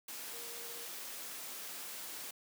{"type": "tone in noise", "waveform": "sine", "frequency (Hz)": 470.8, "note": "A#4", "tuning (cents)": 17, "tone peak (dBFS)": -54, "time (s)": [0.33, 0.86], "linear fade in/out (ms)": 5, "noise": "white", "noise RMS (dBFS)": -45, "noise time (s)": [0.08, 2.31], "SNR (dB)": -12, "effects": ["high-pass 200 Hz 12 dB/octave"]}